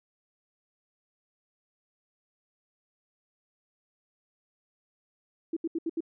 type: tone bursts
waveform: sine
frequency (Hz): 329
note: E4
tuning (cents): -3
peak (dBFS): -27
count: 5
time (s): 5.53-6.006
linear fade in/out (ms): 5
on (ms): 36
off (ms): 74
effects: none